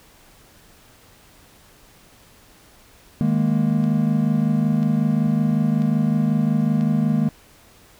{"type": "chord", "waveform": "triangle", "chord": "D# suspended fourth", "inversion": "none", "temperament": "equal", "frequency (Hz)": [155.56, 207.7, 233.1], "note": ["D#3", "G#3", "A#3"], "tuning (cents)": [0, 0, 0], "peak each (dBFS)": -19, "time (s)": [3.21, 7.29], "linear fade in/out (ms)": 0}
{"type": "click train", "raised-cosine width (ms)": 0.2, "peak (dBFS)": -24, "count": 4, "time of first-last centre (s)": [3.84, 6.81], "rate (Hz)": 1.01}
{"effects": ["pink hiss -51 dBFS RMS until 7.99 s"]}